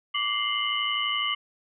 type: tone cluster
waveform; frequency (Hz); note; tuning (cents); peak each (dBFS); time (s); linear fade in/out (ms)
sine; 1165 / 2095 / 2916 / 3028; D6 / C7 / F#7 / F#7; -14 / +2 / -26 / +39; -30; 0.14-1.35; 10
effects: none